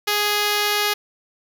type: tone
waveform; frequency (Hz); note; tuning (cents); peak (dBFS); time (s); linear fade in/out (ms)
5% pulse; 415.3; G#4; 0; -7; 0.07-0.94; 10
effects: none